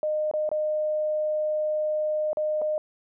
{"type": "tone with dropouts", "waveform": "sine", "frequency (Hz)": 612, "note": "D#5", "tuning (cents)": -29, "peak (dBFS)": -23, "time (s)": [0.03, 2.78], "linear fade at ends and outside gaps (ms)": 1, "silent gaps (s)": [[0.313, 0.337], [0.491, 0.515], [2.331, 2.371], [2.616, 2.619]], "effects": []}